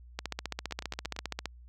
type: two click trains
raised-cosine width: 0.2 ms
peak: -16 / -23 dBFS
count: 20 / 5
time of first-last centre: 0.19-1.457 / 0.71-1.164 s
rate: 15 / 8.81 Hz
effects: added 60 Hz sine -49 dBFS peak until 1.68 s